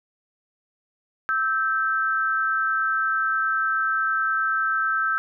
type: tone pair together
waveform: sine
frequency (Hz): 1311 / 1561.6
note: E6 / G6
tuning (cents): -10 / -7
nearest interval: minor third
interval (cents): 303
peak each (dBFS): -23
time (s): 1.29-5.18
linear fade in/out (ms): 0
effects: none